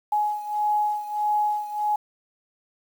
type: beating tone pair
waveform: sine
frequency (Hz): 839 / 840.6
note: G#5 / G#5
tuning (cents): +17 / +21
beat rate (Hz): 1.6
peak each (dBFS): -23 / -27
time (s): 0.12-1.96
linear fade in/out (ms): 5
effects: 8-bit